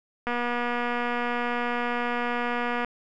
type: click train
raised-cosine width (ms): 0.5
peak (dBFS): -14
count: 622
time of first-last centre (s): 0.27-2.847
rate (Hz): 241
effects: none